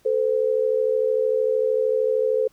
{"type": "tone pair together", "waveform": "sine", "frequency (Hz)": [440, 513.2], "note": ["A4", "C5"], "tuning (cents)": [0, -34], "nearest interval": "minor third", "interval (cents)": 266, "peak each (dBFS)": -21, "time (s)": [0.05, 2.48], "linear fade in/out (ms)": 10, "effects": ["pink hiss -60 dBFS RMS until 2.52 s"]}